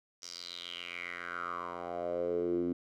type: tone with band-pass filter sweep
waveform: 10% pulse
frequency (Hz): 87.31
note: F2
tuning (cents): 0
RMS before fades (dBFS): -37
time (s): 0.22-2.73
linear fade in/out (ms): 5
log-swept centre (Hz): 5700 to 280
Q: 5.5
effects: none

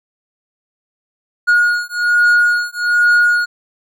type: beating tone pair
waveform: triangle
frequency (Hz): 1439 / 1440.2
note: F#6 / F#6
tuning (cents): -49 / -47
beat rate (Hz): 1.2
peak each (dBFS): -12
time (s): 1.47-3.46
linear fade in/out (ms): 20
effects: none

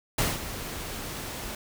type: noise with ADSR envelope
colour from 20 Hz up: pink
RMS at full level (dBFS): -24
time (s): 0.18-1.55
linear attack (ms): 6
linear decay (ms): 200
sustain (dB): -12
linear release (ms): 3
effects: none

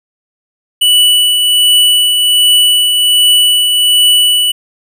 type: tone with tremolo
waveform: square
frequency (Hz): 2960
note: F#7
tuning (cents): 0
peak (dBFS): -5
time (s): 0.81-4.52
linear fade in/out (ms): 10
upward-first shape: triangle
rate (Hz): 1.3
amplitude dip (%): 40
effects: none

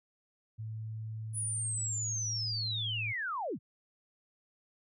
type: tone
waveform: sine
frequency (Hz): 110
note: A2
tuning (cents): 0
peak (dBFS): -37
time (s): 0.58-3.13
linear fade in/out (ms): 20
type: linear sweep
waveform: sine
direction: down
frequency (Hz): 10000 to 77.78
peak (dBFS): -33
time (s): 1.33-3.59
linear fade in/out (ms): 50
effects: none

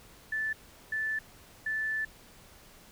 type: tone bursts at uneven times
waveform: sine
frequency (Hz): 1754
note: A6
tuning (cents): -6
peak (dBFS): -29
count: 3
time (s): 0.32-0.53 / 0.92-1.19 / 1.66-2.05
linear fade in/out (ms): 5
effects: pink hiss -55 dBFS RMS until 2.91 s

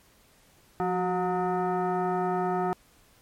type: tone with frequency modulation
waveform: sine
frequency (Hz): 176.7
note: F3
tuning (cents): +21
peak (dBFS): -24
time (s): 0.8-2.73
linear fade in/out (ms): 0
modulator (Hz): 546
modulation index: 1.7
effects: pink hiss -60 dBFS RMS until 3.21 s + MP3 64 kbps

